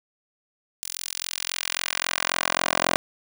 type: tone with high-pass filter sweep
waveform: 10% pulse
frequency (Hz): 43.72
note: F1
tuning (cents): +3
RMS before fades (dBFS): -27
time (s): 0.83-2.96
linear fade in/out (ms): 0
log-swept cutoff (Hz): 6500 to 570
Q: 0.81
effects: none